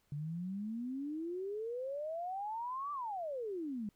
sine exponential two-way sweep, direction up then down, 141.7 to 1183 to 198.2 Hz, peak -37 dBFS, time 0.12-3.89 s, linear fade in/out 2 ms, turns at 2.92 s, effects pink hiss -75 dBFS RMS until 3.95 s

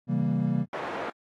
triangle chord, C# diminished seventh, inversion none, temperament equal with one note detuned, 135.82 / 164.81 / 196 / 233.1 Hz, C#3 / E3 / G3 / Bb3, -35 / 0 / 0 / 0 cents, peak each -27 dBFS, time 0.07-0.66 s, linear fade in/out 50 ms
pink band-pass noise, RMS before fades -34 dBFS, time 0.73-1.1 s, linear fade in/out 2 ms, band 460 to 1300 Hz, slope 12 dB/octave
effects AAC 32 kbps

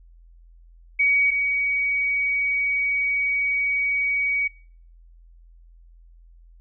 sine tone pair in turn, 2258 / 2258 Hz, C#7 / C#7, +31 / +31 cents, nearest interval unison, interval 0 cents, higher neither, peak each -16 / -20 dBFS, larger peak first, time 0.99-1.31 / 1.31-4.48 s, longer second, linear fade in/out 10 ms, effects noise-tail reverb RT60 0.5 s tail -25 dB re dry + added 42 Hz sine -47 dBFS peak until 6.6 s

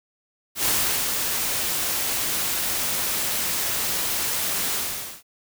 white noise with ADSR envelope, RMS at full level -21 dBFS, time 0.55-5.23 s, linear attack 100 ms, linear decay 410 ms, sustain -4 dB, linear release 500 ms, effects none

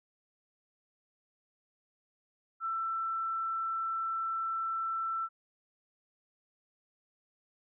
sine tone, 1335 Hz, E6, 22 cents sharp, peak -31 dBFS, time 2.6-5.29 s, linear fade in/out 50 ms, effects none

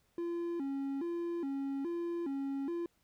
triangle tone with vibrato, 306.8 Hz, D#4, 24 cents flat, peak -32 dBFS, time 0.18-2.86 s, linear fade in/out 2 ms, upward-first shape square, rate 1.2 Hz, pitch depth 190 cents each way, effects pink hiss -74 dBFS RMS until 3.03 s

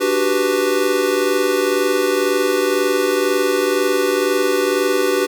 square chord, G major seventh, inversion second, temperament equal, 293.7 / 370 / 392 / 493.9 Hz, D4 / F#4 / G4 / B4, 0 / 0 / 0 / 0 cents, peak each -25 / -21 / -20 / -21 dBFS, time 0-5.27 s, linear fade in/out 20 ms, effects none

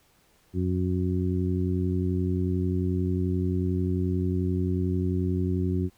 harmonic tone, 91.3 Hz, F#2, 23 cents flat, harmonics 1 / 2 / 3 / 4, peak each -26 / -29 / -31 / -32 dBFS, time 0.53-5.9 s, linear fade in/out 50 ms, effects pink hiss -63 dBFS RMS until 5.97 s

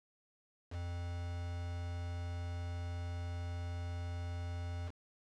triangle tone with quantisation, 86.9 Hz, F2, 8 cents flat, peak -36 dBFS, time 0.7-4.92 s, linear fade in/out 50 ms, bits 8, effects low-pass 6000 Hz 12 dB/octave

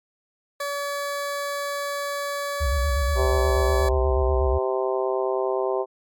20% pulse tone, 570 Hz, C#5, 48 cents sharp, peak -21 dBFS, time 0.6-3.89 s, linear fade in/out 5 ms
sine tone with vibrato, 67.4 Hz, C#2, 48 cents flat, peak -20 dBFS, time 2.6-4.59 s, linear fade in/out 20 ms, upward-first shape square, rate 8.3 Hz, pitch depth 160 cents each way
harmonic tone, 129.7 Hz, C3, 15 cents flat, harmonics 3 / 4 / 5 / 6 / 7 / 8, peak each -24 / -28 / -28 / -34 / -33 / -33 dBFS, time 3.15-5.86 s, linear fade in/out 50 ms
effects MP3 96 kbps

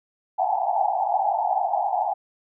white band-pass noise, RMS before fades -23 dBFS, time 0.38-2.14 s, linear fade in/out 20 ms, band 690 to 860 Hz, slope 96 dB/octave, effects none

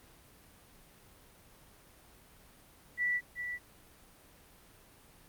sine tone with echo, 1961 Hz, B6, 13 cents flat, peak -28 dBFS, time 2.97-3.21 s, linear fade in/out 50 ms, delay 380 ms, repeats 1, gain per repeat -7 dB, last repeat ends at 3.59 s, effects pink hiss -59 dBFS RMS until 5.28 s + Opus 32 kbps

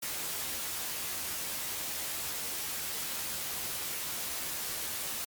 white noise with comb filter, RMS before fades -36 dBFS, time 0.02-5.25 s, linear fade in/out 10 ms, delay 13 ms, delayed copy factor +0.55, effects MP3 96 kbps

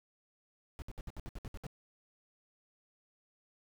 brown noise bursts, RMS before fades -42 dBFS, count 10, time 0.79-1.667 s, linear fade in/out 0 ms, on 31 ms, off 63 ms, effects none

